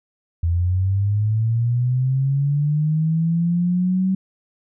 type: linear sweep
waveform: sine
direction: up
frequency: 82.8 to 190.8 Hz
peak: -16 dBFS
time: 0.43-4.15 s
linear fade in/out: 5 ms
effects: none